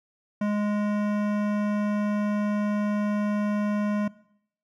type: tone with hard clipping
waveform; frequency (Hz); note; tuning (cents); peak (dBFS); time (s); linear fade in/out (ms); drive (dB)
sine; 207.7; G#3; 0; -25; 0.41-4.08; 5; 16
effects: noise-tail reverb RT60 0.7 s tail -20 dB re dry

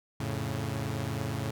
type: chord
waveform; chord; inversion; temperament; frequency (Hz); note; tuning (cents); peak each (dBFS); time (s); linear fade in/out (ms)
sawtooth; F augmented; none; equal; 87.31 / 110 / 138.59; F2 / A2 / C#3; 0 / 0 / 0; -35 / -30 / -31; 0.2-1.51; 5
effects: none

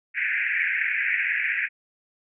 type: band-pass noise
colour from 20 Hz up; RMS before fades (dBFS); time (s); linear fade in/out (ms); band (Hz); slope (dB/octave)
pink; -25; 0.14-1.69; 50; 1600 to 2500; 96
effects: none

